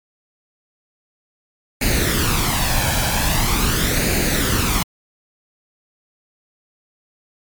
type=noise with flanger; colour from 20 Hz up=pink; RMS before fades=-18 dBFS; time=1.81-4.83 s; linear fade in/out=5 ms; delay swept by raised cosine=0.44 to 1.27 ms; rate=0.43 Hz; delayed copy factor=+0.6; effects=MP3 96 kbps